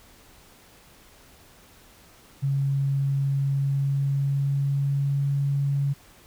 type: tone with pitch glide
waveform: sine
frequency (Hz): 138.1 to 140.19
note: C#3 to C#3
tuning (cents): -6 to +20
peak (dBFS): -21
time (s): 2.42-5.94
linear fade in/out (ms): 20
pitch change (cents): +26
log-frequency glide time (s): 3.36-5.34
effects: pink hiss -53 dBFS RMS until 6.26 s